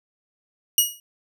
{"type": "tone with exponential decay", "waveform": "10% pulse", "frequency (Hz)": 2897, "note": "F#7", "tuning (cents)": -37, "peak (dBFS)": -3, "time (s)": [0.78, 1], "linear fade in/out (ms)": 2, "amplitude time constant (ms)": 47, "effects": []}